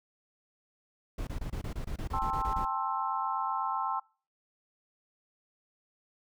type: noise bursts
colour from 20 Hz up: brown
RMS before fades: -35 dBFS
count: 13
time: 1.18-2.651 s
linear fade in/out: 5 ms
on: 91 ms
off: 24 ms
type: chord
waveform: sine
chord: A minor seventh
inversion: third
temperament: just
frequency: 792 / 880 / 1056 / 1320 Hz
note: G5 / A5 / C6 / E6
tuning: +18 / 0 / +16 / +2 cents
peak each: -36 / -35 / -33 / -36 dBFS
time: 2.13-4 s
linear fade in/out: 10 ms
effects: noise-tail reverb RT60 0.4 s tail -26 dB re dry